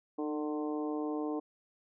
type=harmonic tone with a mistuned harmonic; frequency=150 Hz; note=D3; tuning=37 cents sharp; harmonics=2 / 3 / 4 / 5 / 6 / 7; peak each=-34 / -38 / -45 / -44 / -49 / -47 dBFS; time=0.18-1.4 s; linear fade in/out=10 ms; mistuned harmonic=2; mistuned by=+22 cents; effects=none